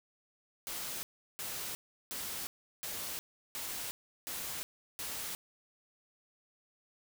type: noise bursts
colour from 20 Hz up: white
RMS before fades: -40 dBFS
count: 7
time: 0.67-5.35 s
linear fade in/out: 0 ms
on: 360 ms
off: 360 ms
effects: none